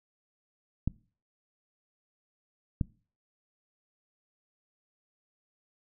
clicks, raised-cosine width 5 ms, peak -15 dBFS, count 2, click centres 0.876 / 2.812 s, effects noise-tail reverb RT60 0.4 s tail -22 dB re dry

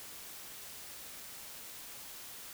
silence, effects white hiss -48 dBFS RMS until 2.53 s

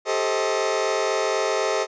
sawtooth chord, A half-diminished seventh, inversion third, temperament just, 396 / 440 / 528 / 633.6 Hz, G4 / A4 / C5 / Eb5, +18 / 0 / +16 / +31 cents, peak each -23 / -22 / -23 / -22 dBFS, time 0.05-1.87 s, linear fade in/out 50 ms, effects resampled to 16000 Hz

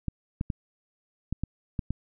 clicks, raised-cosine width 5 ms, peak -16 dBFS, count 7, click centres 0.083 / 0.411 / 0.502 / 1.326 / 1.436 / 1.792 / 1.906 s, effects none

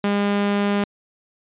sawtooth tone, 202.8 Hz, G#3, 41 cents flat, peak -14 dBFS, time 0.04-0.84 s, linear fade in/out 2 ms, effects resampled to 8000 Hz

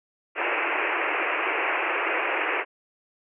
white band-pass noise, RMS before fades -26 dBFS, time 0.35-2.65 s, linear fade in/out 50 ms, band 310 to 2700 Hz, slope 96 dB/octave, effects none

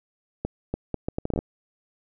accelerating click train, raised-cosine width 2 ms, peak -13 dBFS, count 11, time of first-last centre 0.45-1.389 s, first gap 290 ms, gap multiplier 0.7, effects none

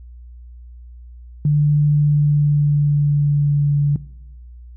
sine tone with pitch glide, 147.7 to 144.33 Hz, D3 to D3, +10 to -30 cents, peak -12 dBFS, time 1.45-3.96 s, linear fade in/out 2 ms, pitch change -40 cents, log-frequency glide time 1.87-3.76 s, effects noise-tail reverb RT60 1.0 s tail -20 dB re dry + added 60 Hz sine -36 dBFS peak until 4.76 s

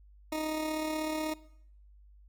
20% pulse tone with amplitude modulation, 311.1 Hz, D#4, in tune, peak -25 dBFS, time 0.32-1.34 s, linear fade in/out 5 ms, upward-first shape sine, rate 36.2 Hz, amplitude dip 40%, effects noise-tail reverb RT60 0.7 s tail -20 dB re dry + added 50 Hz sine -54 dBFS peak until 2.28 s

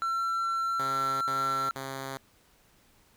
triangle tone, 1351 Hz, E6, 42 cents sharp, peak -25 dBFS, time 0.02-1.71 s, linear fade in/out 0 ms
5% pulse tone bursts, 134.8 Hz, C#3, 48 cents flat, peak -24 dBFS, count 3, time 0.79-2.174 s, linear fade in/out 5 ms, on 420 ms, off 62 ms
effects pink hiss -63 dBFS RMS until 3.16 s

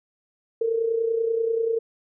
sine tone with amplitude modulation, 455.5 Hz, A#4, 40 cents flat, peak -18 dBFS, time 0.61-1.79 s, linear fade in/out 5 ms, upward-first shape sine, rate 30.3 Hz, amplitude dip 60%, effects none

